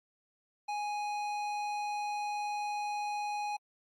sine tone with tanh clipping, 830.6 Hz, G#5, in tune, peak -35 dBFS, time 0.68-3.57 s, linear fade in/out 10 ms, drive 15 dB, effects AAC 64 kbps

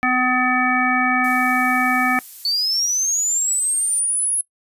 harmonic tone, 252.7 Hz, B3, 40 cents sharp, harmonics 1 / 3 / 5 / 7 / 9, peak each -22 / -22 / -22 / -22 / -22 dBFS, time 0.03-2.19 s, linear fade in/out 0 ms
violet noise, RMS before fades -35 dBFS, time 1.24-4 s, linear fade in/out 2 ms
sine linear sweep, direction up, 4435 to 10650 Hz, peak -17 dBFS, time 2.45-4.41 s, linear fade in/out 2 ms
effects noise-tail reverb RT60 0.1 s tail -21 dB re dry + resampled to 32000 Hz

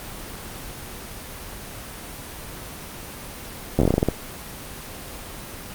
slowing click train, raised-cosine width 2 ms, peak -4 dBFS, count 11, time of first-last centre 3.79-4.087 s, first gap 12 ms, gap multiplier 1.19, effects pink hiss -36 dBFS RMS until 5.74 s + Opus 24 kbps

